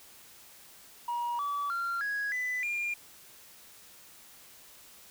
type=tone with pitch steps; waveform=sine; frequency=954 / 1147.7 / 1380.7 / 1661 / 1998.2 / 2404 Hz; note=A#5 / D6 / F6 / G#6 / B6 / D7; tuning=+40 / -40 / -20 / 0 / +20 / +40 cents; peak=-28 dBFS; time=1.08-2.94 s; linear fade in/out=5 ms; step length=310 ms; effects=tanh soft clip ceiling -28 dBFS + white hiss -54 dBFS RMS until 5.1 s